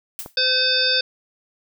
blue noise with exponential decay, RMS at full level -27 dBFS, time 0.19-0.36 s, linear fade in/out 0 ms, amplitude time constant 36 ms
click, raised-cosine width 1 ms, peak -21 dBFS, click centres 0.261 s
harmonic tone, 514 Hz, C5, 31 cents flat, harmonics 1 / 3 / 5 / 7 / 9 / 10, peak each -27 / -24 / -27 / -22 / -21 / -24 dBFS, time 0.37-1.01 s, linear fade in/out 5 ms
effects none

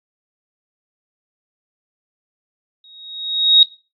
sine tone with exponential growth, 3770 Hz, A#7, 19 cents sharp, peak -4 dBFS, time 2.84-3.63 s, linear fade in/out 2 ms, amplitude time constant 170 ms, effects noise-tail reverb RT60 0.3 s tail -19 dB re dry + AAC 48 kbps

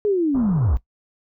sine linear sweep, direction down, 427.2 to 47.89 Hz, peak -16 dBFS, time 0.05-0.77 s, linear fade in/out 0 ms
pink low-pass noise, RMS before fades -34 dBFS, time 0.34-0.77 s, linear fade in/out 10 ms, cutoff 1300 Hz, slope 48 dB/octave
effects noise-tail reverb RT60 0.1 s tail -17 dB re dry

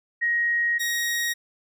sine / sawtooth tone pair in turn, 1884 / 1884 Hz, A#6 / A#6, +18 / +18 cents, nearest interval unison, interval 0 cents, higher neither, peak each -20 dBFS, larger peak neither, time 0.21-0.79 / 0.79-1.34 s, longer first, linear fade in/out 20 ms, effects none

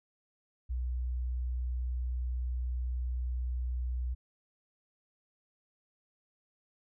sine tone, 61.9 Hz, B1, 5 cents sharp, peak -30 dBFS, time 0.69-4.15 s, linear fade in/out 20 ms, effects tanh soft clip ceiling -26 dBFS

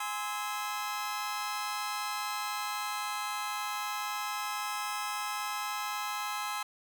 sawtooth chord, Ab augmented, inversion none, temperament just, 830.6 / 1038.3 / 1297.8 Hz, Ab5 / C6 / E6, 0 / -14 / -27 cents, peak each -34 dBFS, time 0-6.63 s, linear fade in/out 5 ms, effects none

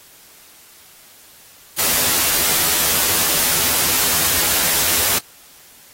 white noise with comb filter, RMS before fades -17 dBFS, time 1.78-5.19 s, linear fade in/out 10 ms, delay 12 ms, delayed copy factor +0.6, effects white hiss -46 dBFS RMS until 5.93 s + AAC 48 kbps

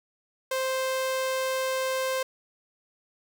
sawtooth tone, 523.3 Hz, C5, in tune, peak -22 dBFS, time 0.51-2.23 s, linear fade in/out 5 ms, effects none

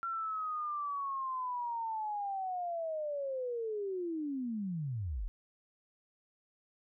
sine linear sweep, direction down, 1368 to 34.65 Hz, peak -34 dBFS, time 0.03-5.28 s, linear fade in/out 0 ms, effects none

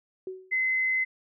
sine tone with exponential decay, 374.8 Hz, F#4, 22 cents sharp, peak -30 dBFS, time 0.27-0.62 s, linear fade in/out 2 ms, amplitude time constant 75 ms
sine tone, 2048 Hz, C7, 38 cents flat, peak -23 dBFS, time 0.51-1.05 s, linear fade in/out 20 ms
effects none

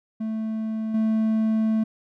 triangle tone with level steps, 220 Hz, A3, in tune, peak -23 / -17 dBFS, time 0.2-1.84 s, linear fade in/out 10 ms, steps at 0.94 s, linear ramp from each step 5 ms, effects none

